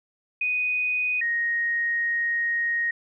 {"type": "tone pair in turn", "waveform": "sine", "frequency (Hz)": [2489, 1871.1], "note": ["D#7", "A#6"], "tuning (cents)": [0, 6], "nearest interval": "perfect fourth", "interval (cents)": 494, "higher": "first", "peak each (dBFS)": -22, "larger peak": "neither", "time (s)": [[0.41, 1.21], [1.21, 2.91]], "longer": "second", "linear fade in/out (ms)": 5, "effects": []}